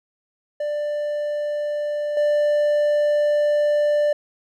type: tone with level steps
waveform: triangle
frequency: 591 Hz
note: D5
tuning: 11 cents sharp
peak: -20 / -14 dBFS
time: 0.6-4.13 s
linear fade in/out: 5 ms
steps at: 2.17 s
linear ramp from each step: 2 ms
effects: none